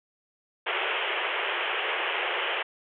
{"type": "band-pass noise", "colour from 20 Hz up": "white", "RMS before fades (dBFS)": -29, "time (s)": [0.66, 2.63], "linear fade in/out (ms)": 10, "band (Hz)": [350, 3200], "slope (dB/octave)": 96, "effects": []}